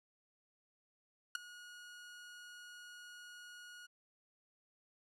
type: tone with ADSR envelope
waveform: sawtooth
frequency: 1447 Hz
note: F#6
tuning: 39 cents flat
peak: -27 dBFS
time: 1.35-3.87 s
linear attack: 3 ms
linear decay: 8 ms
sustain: -21 dB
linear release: 17 ms
effects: low-pass 10000 Hz 12 dB/octave